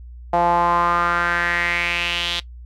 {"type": "tone with band-pass filter sweep", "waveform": "sawtooth", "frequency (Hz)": 172.9, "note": "F3", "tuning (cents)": -17, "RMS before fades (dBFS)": -20, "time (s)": [0.33, 2.4], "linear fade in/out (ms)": 5, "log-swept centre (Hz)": [760, 3500], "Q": 4.3, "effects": ["noise-tail reverb RT60 0.1 s tail -17 dB re dry", "added 60 Hz sine -35 dBFS peak until 2.65 s"]}